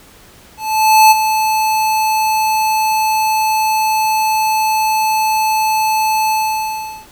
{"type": "tone with ADSR envelope", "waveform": "square", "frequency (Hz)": 870, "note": "A5", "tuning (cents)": -20, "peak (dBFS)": -4, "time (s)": [0.57, 7.07], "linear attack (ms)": 540, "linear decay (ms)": 25, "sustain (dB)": -9, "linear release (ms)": 760, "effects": ["pink hiss -43 dBFS RMS until 7.11 s"]}